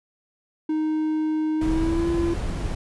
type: tone with pitch glide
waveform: triangle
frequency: 311.1 to 339.3 Hz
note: D#4 to F4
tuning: 0 to -50 cents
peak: -19 dBFS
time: 0.69-2.34 s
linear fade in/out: 5 ms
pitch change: +150 cents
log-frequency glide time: 1.56-2.08 s
type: noise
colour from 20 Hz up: brown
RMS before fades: -27 dBFS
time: 1.61-2.75 s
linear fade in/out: 5 ms
effects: resampled to 24000 Hz